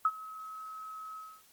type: tone with ADSR envelope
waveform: sine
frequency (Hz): 1283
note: E6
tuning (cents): -47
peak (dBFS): -21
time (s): 0.05-1.43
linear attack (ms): 3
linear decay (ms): 50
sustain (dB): -20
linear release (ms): 270
effects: white hiss -62 dBFS RMS until 1.52 s + Opus 24 kbps